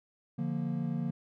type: chord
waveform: triangle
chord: Bb major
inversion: first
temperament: equal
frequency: 146.83 / 174.61 / 233.1 Hz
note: D3 / F3 / Bb3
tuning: 0 / 0 / 0 cents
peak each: -33 dBFS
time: 0.38-1.11 s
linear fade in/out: 10 ms
effects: none

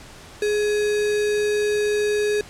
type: tone with sample-and-hold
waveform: sine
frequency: 417.9 Hz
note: G#4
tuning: 11 cents sharp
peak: -18 dBFS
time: 0.42-2.41 s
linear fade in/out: 2 ms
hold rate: 2100 Hz
effects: pink hiss -43 dBFS RMS until 2.49 s + low-pass 9000 Hz 12 dB/octave

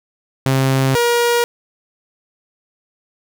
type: tone pair in turn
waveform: sawtooth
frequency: 133.5 / 475.7 Hz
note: C3 / A#4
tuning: +35 / +35 cents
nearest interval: octave + minor seventh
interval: 2200 cents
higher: second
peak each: -9 dBFS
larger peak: neither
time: 0.46-0.95 / 0.95-1.44 s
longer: neither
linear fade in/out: 0 ms
effects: none

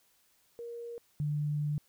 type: tone pair in turn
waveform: sine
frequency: 470.7 / 148.26 Hz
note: A#4 / D3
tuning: +17 / +17 cents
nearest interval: octave + minor sixth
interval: 2000 cents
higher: first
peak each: -39 / -29 dBFS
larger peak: second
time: 0.59-0.98 / 1.2-1.78 s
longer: second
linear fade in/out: 0 ms
effects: white hiss -69 dBFS RMS until 1.88 s

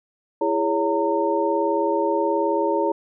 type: tone cluster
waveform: sine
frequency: 332.7 / 411.4 / 559 / 916 Hz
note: E4 / G#4 / C#5 / A#5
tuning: +16 / -16 / +14 / -31 cents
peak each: -24 dBFS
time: 0.41-2.92 s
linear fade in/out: 5 ms
effects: none

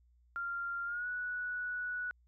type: tone with pitch glide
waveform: sine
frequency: 1390 to 1472.7 Hz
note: F6 to F#6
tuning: -9 to -9 cents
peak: -35 dBFS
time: 0.36-2.11 s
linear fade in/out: 0 ms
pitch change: +100 cents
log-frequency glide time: 0.85-1.07 s
effects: added 60 Hz sine -64 dBFS peak until 2.27 s

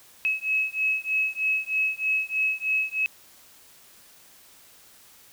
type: beating tone pair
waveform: sine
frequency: 2570 / 2573.2 Hz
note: E7 / E7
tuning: -45 / -42 cents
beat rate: 3.2 Hz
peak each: -26 dBFS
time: 0.25-3.06 s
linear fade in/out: 0 ms
effects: white hiss -53 dBFS RMS until 5.32 s

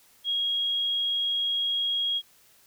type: tone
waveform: sine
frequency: 3287 Hz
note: G#7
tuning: 19 cents flat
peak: -24 dBFS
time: 0.24-2.22 s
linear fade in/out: 50 ms
effects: white hiss -59 dBFS RMS until 2.66 s

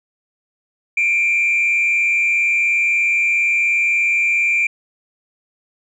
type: tone with frequency modulation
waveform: sine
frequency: 2368 Hz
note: D7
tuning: 14 cents sharp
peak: -12 dBFS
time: 0.97-4.67 s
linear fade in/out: 5 ms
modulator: 139 Hz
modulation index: 0.47
effects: tanh soft clip ceiling -11 dBFS

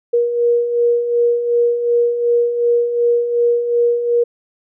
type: beating tone pair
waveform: sine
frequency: 473.5 / 476.2 Hz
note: A#4 / A#4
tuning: +27 / +37 cents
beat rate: 2.7 Hz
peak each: -21 / -13 dBFS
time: 0.13-4.24 s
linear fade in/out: 10 ms
effects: none

